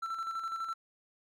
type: tone with tremolo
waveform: triangle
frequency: 1338 Hz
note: E6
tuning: 25 cents sharp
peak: -31 dBFS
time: 0.02-0.74 s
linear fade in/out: 10 ms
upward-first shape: square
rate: 12 Hz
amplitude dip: 45%
effects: none